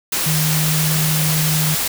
sine tone in noise, 155.56 Hz, D#3, in tune, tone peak -17 dBFS, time 0.26-1.75 s, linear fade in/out 5 ms, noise white, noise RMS -20 dBFS, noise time 0.12-1.88 s, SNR 0 dB, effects none

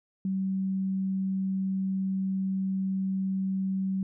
sine tone, 191.2 Hz, G3, 43 cents flat, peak -26 dBFS, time 0.25-4.03 s, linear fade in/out 2 ms, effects none

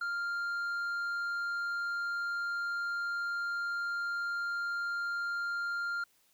triangle tone with tanh clipping, 1397 Hz, F6, in tune, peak -33 dBFS, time 0.01-6.04 s, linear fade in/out 5 ms, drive 9 dB, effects white hiss -69 dBFS RMS until 6.33 s

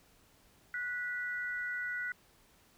sine tone pair together, 1470.6 / 1963 Hz, F#6 / B6, -11 / -11 cents, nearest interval perfect fourth, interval 500 cents, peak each -36 / -39 dBFS, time 0.74-2.12 s, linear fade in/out 2 ms, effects pink hiss -65 dBFS RMS until 2.77 s

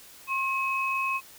sine tone pair together, 1073 / 2552 Hz, C6 / D#7, +43 / +43 cents, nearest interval octave + minor third, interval 1500 cents, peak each -28 dBFS, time 0.27-1.21 s, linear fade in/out 50 ms, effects white hiss -50 dBFS RMS until 1.38 s

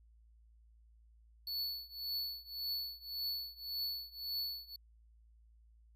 square tone with tremolo, 4435 Hz, C#8, in tune, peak -35 dBFS, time 1.47-4.76 s, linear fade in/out 2 ms, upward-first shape triangle, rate 1.8 Hz, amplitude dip 95%, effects added 56 Hz sine -61 dBFS peak until 5.95 s

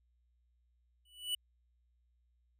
square tone with exponential growth, 2960 Hz, F#7, in tune, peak -31 dBFS, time 1.05-1.35 s, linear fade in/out 5 ms, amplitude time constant 65 ms, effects added 60 Hz sine -70 dBFS peak until 2.59 s

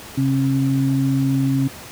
sine tone pair together, 135.2 / 270.1 Hz, C#3 / C#4, -43 / -45 cents, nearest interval octave, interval 1198 cents, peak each -18 dBFS, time 0.17-1.68 s, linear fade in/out 10 ms, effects pink hiss -37 dBFS RMS until 1.91 s + high-pass 80 Hz 12 dB/octave

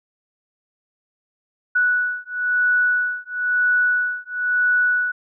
sine beating tone pair, 1475 / 1476 Hz, F#6 / F#6, -6 / -5 cents, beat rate 1 Hz, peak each -20 dBFS, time 1.75-5.12 s, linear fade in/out 10 ms, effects none

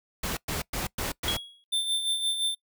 pink noise bursts, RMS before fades -31 dBFS, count 5, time 0.23-1.37 s, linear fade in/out 5 ms, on 140 ms, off 110 ms
triangle tone with exponential decay, 3322 Hz, G#7, in tune, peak -22 dBFS, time 1.28-1.64 s, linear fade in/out 0 ms, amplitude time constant 78 ms
square tone with tremolo, 3562 Hz, A7, 21 cents sharp, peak -24 dBFS, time 1.72-2.55 s, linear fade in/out 10 ms, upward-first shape sine, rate 5.8 Hz, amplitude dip 55%
effects noise-tail reverb RT60 0.1 s tail -22 dB re dry

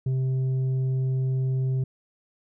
triangle tone with tanh clipping, 130.81 Hz, C3, in tune, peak -23 dBFS, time 0.06-1.84 s, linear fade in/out 5 ms, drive 9 dB, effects none

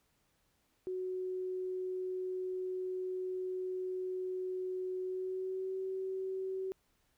sine tone with pitch glide, 370 to 379.3 Hz, F#4 to F#4, 0 to +43 cents, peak -35 dBFS, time 0.87-6.72 s, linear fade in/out 0 ms, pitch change +43 cents, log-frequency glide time 5.01-5.77 s, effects pink hiss -75 dBFS RMS until 7.17 s

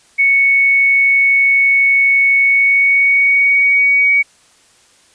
sine tone with pitch glide, 2217 to 2252 Hz, C#7 to C#7, 0 to +27 cents, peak -8 dBFS, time 0.18-4.23 s, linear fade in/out 20 ms, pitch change +27 cents, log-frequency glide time 2.39-4 s, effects white hiss -50 dBFS RMS until 5.14 s + resampled to 22050 Hz

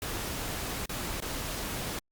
pink noise with dropouts, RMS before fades -35 dBFS, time 0.02-1.99 s, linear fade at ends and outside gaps 2 ms, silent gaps 0.858-0.893 / 1.203-1.222 s, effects Opus 48 kbps

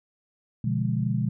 sine chord, B diminished seventh, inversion none, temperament equal, 123.47 / 146.83 / 174.61 / 207.7 Hz, B2 / D3 / F3 / Ab3, 0 / 0 / 0 / 0 cents, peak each -26 / -30 / -30 / -29 dBFS, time 0.64-1.29 s, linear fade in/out 5 ms, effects none

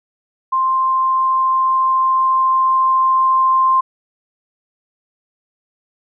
sine tone with level ramp, 1049 Hz, C6, 4 cents sharp, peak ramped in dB -13 to -10 dBFS, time 0.52-3.81 s, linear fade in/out 10 ms, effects none

